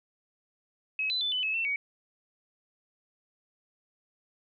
sine tone with pitch steps, 2561 / 4011 / 3507 / 3007 / 2584 / 2689 / 2253 Hz, D#7 / B7 / A7 / F#7 / E7 / E7 / C#7, +49 / +26 / -6 / +27 / -35 / +34 / +28 cents, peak -27 dBFS, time 0.99-1.76 s, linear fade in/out 2 ms, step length 110 ms, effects none

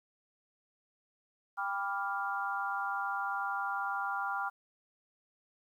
sine chord, G dominant seventh, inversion none, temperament equal with one note detuned, 794 / 987.8 / 1174.7 / 1396.9 Hz, G5 / B5 / D6 / F6, +22 / 0 / 0 / 0 cents, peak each -37 / -40 / -39 / -36 dBFS, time 1.57-4.5 s, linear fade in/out 20 ms, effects 11-bit

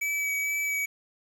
square tone with vibrato, 2287 Hz, D7, 47 cents flat, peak -27 dBFS, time 0.01-0.86 s, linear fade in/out 10 ms, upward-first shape sine, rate 2.2 Hz, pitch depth 13 cents each way, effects 9-bit

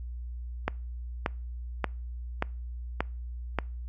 click train, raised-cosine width 0.5 ms, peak -11 dBFS, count 6, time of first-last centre 0.68-3.587 s, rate 1.72 Hz, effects noise-tail reverb RT60 0.4 s tail -26 dB re dry + added 60 Hz sine -35 dBFS peak until 3.88 s

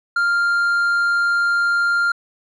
sine tone with hard clipping, 1396.9 Hz, F6, in tune, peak -16 dBFS, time 0.16-2.12 s, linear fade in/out 5 ms, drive 3 dB, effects resampled to 24000 Hz

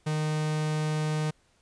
45% pulse tone, 153.9 Hz, D#3, 19 cents flat, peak -26 dBFS, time 0.06-1.31 s, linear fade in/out 10 ms, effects pink hiss -66 dBFS RMS until 1.61 s + resampled to 22050 Hz

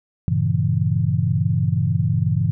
sine chord, G diminished seventh, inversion none, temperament equal, 98 / 116.54 / 138.59 / 164.81 Hz, G2 / Bb2 / Db3 / Fb3, 0 / 0 / 0 / 0 cents, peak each -22 dBFS, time 0.28-2.51 s, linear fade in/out 0 ms, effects none

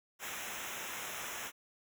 pink noise with comb filter, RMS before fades -42 dBFS, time 0.19-1.52 s, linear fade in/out 50 ms, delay 0.22 ms, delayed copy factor -0.95, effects none

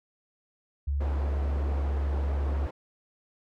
sine tone, 70.7 Hz, C#2, 35 cents sharp, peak -25 dBFS, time 0.87-2.67 s, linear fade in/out 10 ms
white band-pass noise, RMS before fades -40 dBFS, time 1-2.71 s, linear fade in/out 10 ms, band 120 to 630 Hz, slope 12 dB/octave
effects none

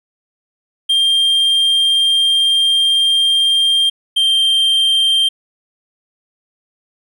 triangle tone pair in turn, 3191 / 3163 Hz, G7 / G7, +30 / +15 cents, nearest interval unison, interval 15 cents, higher first, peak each -9 dBFS, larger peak neither, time 0.89-3.9 / 4.16-5.29 s, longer first, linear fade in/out 10 ms, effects none

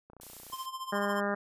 click train, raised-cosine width 1 ms, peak -38 dBFS, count 14, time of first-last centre 0.1-0.533 s, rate 30 Hz
blue noise, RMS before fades -47 dBFS, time 0.21-0.66 s, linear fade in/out 2 ms
square tone with tremolo, 1046.5 Hz, C6, in tune, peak -35 dBFS, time 0.52-1.21 s, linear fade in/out 10 ms, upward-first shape sine, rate 14 Hz, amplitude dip 75%
harmonic tone, 202.3 Hz, G#3, 45 cents flat, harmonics 1 / 2 / 3 / 4 / 5 / 6 / 7 / 8 / 9, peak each -34 / -36 / -34 / -39 / -41 / -38 / -39 / -39 / -42 dBFS, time 0.92-1.35 s, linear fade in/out 10 ms
effects resampled to 32000 Hz

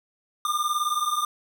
square beating tone pair, 1194 / 1213 Hz, D6 / D#6, +28 / -44 cents, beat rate 19 Hz, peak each -27 dBFS, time 0.45-1.25 s, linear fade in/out 2 ms, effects none

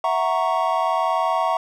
triangle chord, F# dominant seventh, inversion third, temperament equal, 659.3 / 740 / 932.3 / 1108.7 Hz, E5 / F#5 / A#5 / C#6, 0 / 0 / 0 / 0 cents, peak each -22 dBFS, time 0.04-1.57 s, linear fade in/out 2 ms, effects none

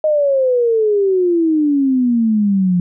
sine exponential sweep, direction down, 625 to 174.61 Hz, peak -11 dBFS, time 0.04-2.8 s, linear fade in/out 2 ms, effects none

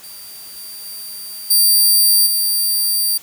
5% pulse tone with level steps, 4699 Hz, D8, in tune, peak -27 / -24 / -22 / -3 / -8 dBFS, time 0.03-3.18 s, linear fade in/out 10 ms, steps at 0.56 / 0.85 / 1.5 / 2.26 s, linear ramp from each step 10 ms, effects white hiss -42 dBFS RMS until 3.22 s

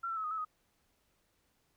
sine tone with pitch steps, 1362 / 1338 / 1290 / 1240 / 1303 / 1251 Hz, F6 / E6 / E6 / D#6 / E6 / D#6, -44 / +25 / -38 / -6 / -20 / +9 cents, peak -34 dBFS, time 0.03-0.45 s, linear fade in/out 10 ms, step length 70 ms, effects pink hiss -75 dBFS RMS until 1.76 s

